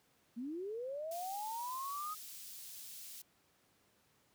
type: linear sweep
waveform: sine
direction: up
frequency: 222.2 to 1266 Hz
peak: -39 dBFS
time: 0.36-2.15 s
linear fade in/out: 20 ms
type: high-pass noise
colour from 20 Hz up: white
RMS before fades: -50 dBFS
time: 1.11-3.22 s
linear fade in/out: 5 ms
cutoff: 3600 Hz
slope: 12 dB/octave
effects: pink hiss -72 dBFS RMS until 4.34 s + high-pass 100 Hz 12 dB/octave